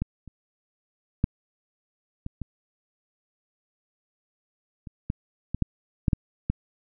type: clicks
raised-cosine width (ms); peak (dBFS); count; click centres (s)
5; -14 / -30 / -8 / -20 / -20 / -26 / -14 / -15 / -9 / -9 / -9 / -11; 12; 0.02 / 0.277 / 1.241 / 2.264 / 2.417 / 4.872 / 5.101 / 5.546 / 5.623 / 6.082 / 6.132 / 6.5
effects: none